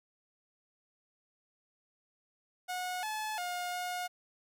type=tone with pitch steps; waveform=sawtooth; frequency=728 / 861 / 714 / 719 Hz; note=F#5 / A5 / F5 / F#5; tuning=-28 / -38 / +38 / -50 cents; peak=-31 dBFS; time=2.68-4.08 s; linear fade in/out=20 ms; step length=350 ms; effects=none